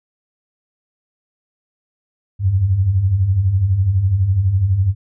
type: beating tone pair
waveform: sine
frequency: 86 / 98 Hz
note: F2 / G2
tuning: -26 / 0 cents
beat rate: 12 Hz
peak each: -21 / -13 dBFS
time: 2.39-4.95 s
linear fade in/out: 50 ms
effects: none